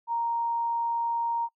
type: tone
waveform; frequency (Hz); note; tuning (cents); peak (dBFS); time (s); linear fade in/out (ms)
sine; 932.3; A#5; 0; -25; 0.07-1.49; 50
effects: noise-tail reverb RT60 0.1 s tail -24 dB re dry